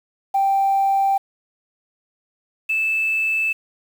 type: tone pair in turn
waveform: sine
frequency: 784 / 2629 Hz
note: G5 / E7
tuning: 0 / -5 cents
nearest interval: octave + major sixth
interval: 2095 cents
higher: second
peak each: -14 / -17 dBFS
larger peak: first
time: 0.34-1.18 / 2.69-3.53 s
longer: neither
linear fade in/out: 10 ms
effects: tanh soft clip ceiling -10 dBFS + 7-bit